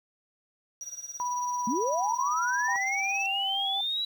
triangle tone with tremolo, 5780 Hz, F#8, 41 cents flat, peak -33 dBFS, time 0.81-3.26 s, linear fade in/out 0 ms, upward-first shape sine, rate 18 Hz, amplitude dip 80%
sine tone, 984 Hz, B5, 7 cents flat, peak -28 dBFS, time 1.2-2.76 s, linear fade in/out 0 ms
sine linear sweep, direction up, 203.3 to 3939 Hz, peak -27 dBFS, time 1.67-4.05 s, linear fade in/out 5 ms
sine tone with vibrato, 784 Hz, G5, in tune, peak -32 dBFS, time 2.68-3.81 s, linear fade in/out 5 ms, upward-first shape square, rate 4.6 Hz, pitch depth 12 cents each way
effects 9-bit

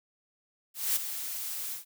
blue noise with ADSR envelope, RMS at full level -26 dBFS, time 0.74-1.85 s, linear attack 220 ms, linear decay 15 ms, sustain -10 dB, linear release 130 ms, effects none

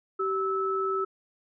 sine tone pair together, 385.4 / 1305.7 Hz, G4 / E6, -29 / -17 cents, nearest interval octave + major sixth, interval 2112 cents, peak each -28 dBFS, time 0.19-1.05 s, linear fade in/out 10 ms, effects none

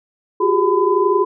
sine tone cluster, 359.7 / 391.3 / 412.3 / 1007 Hz, F#4 / G4 / G#4 / B5, -49 / -3 / -13 / +33 cents, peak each -18 dBFS, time 0.4-1.25 s, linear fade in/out 10 ms, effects none

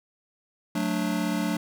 square chord, D major, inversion first, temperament just, 183.54 / 220.2 / 293.7 Hz, F#3 / A3 / D4, -14 / +2 / 0 cents, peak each -30 dBFS, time 0.75-1.57 s, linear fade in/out 5 ms, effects none

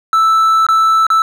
triangle tone with dropouts, 1318.5 Hz, E6, in tune, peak -6 dBFS, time 0.13-1.22 s, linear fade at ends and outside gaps 1 ms, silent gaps 0.666-0.687 / 1.067-1.102 s, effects none

